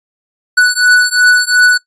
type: beating tone pair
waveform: square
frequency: 1480 / 1482.8 Hz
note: F#6 / F#6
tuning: 0 / +3 cents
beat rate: 2.8 Hz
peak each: -10 dBFS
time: 0.57-1.78 s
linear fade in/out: 10 ms
effects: noise-tail reverb RT60 0.1 s tail -20 dB re dry + resampled to 22050 Hz